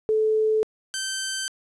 sine / 10% pulse tone pair in turn, 434.9 / 1549.8 Hz, A4 / G6, -20 / -20 cents, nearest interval octave + minor seventh, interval 2200 cents, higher second, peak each -18 dBFS, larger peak neither, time 0.09-0.63 / 0.94-1.48 s, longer neither, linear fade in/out 0 ms, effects resampled to 24000 Hz + 10-bit

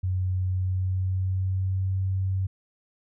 sine tone with pitch glide, 92.5 to 94.99 Hz, F#2 to F#2, 0 to +46 cents, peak -23 dBFS, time 0.03-2.47 s, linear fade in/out 10 ms, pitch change +46 cents, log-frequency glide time 0.47-1.93 s, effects none

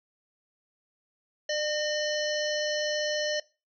harmonic tone with a mistuned harmonic, 601 Hz, D5, 40 cents sharp, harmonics 1 / 3 / 5 / 7 / 9 / 10, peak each -29 / -34 / -36 / -37 / -39 / -39 dBFS, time 1.49-3.4 s, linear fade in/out 5 ms, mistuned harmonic 3, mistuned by +29 cents, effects noise-tail reverb RT60 0.3 s tail -21 dB re dry

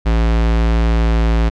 square tone, 56.3 Hz, A1, 40 cents sharp, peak -12 dBFS, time 0.05-1.5 s, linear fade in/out 20 ms, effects low-pass 4000 Hz 12 dB/octave

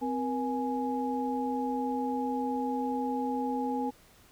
sine tone cluster, 258.5 / 476.8 / 834 Hz, C4 / A#4 / G#5, -21 / +39 / +7 cents, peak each -31 / -36 / -33 dBFS, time 0.01-3.91 s, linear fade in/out 20 ms, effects pink hiss -59 dBFS RMS until 4.31 s

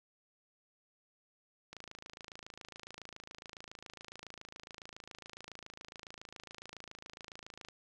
click train, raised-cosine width 0.2 ms, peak -30 dBFS, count 163, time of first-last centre 1.73-7.686 s, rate 27.2 Hz, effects none

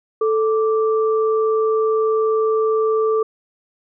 sine tone pair together, 439.4 / 1172 Hz, A4 / D6, -2 / -4 cents, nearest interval octave + perfect fourth, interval 1698 cents, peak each -15 / -24 dBFS, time 0.21-3.23 s, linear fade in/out 5 ms, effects none

